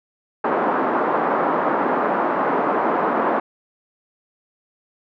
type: band-pass noise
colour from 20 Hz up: white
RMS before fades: -20 dBFS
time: 0.44-3.4 s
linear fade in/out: 5 ms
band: 220 to 1200 Hz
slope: 24 dB/octave
effects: none